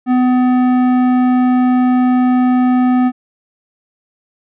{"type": "tone with tanh clipping", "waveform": "triangle", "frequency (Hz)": 251.4, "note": "B3", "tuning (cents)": 31, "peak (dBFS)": -11, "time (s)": [0.06, 3.12], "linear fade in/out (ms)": 50, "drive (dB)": 17, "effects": []}